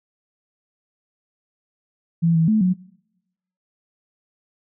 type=tone with pitch steps; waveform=sine; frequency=167.1 / 162.7 / 216.6 / 182.8 Hz; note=E3 / E3 / A3 / F#3; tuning=+24 / -22 / -27 / -21 cents; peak=-14 dBFS; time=2.22-2.74 s; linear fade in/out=20 ms; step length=130 ms; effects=noise-tail reverb RT60 0.9 s tail -25 dB re dry